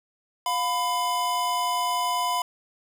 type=tone pair together; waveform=square; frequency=707.1 / 1000 Hz; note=F5 / B5; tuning=+21 / +21 cents; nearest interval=tritone; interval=600 cents; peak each=-30 / -25 dBFS; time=0.46-2.42 s; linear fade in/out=2 ms; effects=none